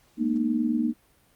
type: tone cluster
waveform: sine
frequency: 216.1 / 236.6 / 305.5 Hz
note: A3 / A#3 / D#4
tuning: -31 / +26 / -32 cents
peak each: -31 / -24 / -27 dBFS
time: 0.17-0.94 s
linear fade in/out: 50 ms
effects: pink hiss -62 dBFS RMS until 1.35 s + Opus 48 kbps